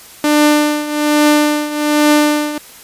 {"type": "tone with tremolo", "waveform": "sawtooth", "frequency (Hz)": 298.2, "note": "D4", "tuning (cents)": 27, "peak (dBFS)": -3, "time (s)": [0.24, 2.58], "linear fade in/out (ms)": 2, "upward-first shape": "triangle", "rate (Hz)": 1.2, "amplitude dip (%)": 80, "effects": ["white hiss -38 dBFS RMS until 2.83 s", "resampled to 32000 Hz"]}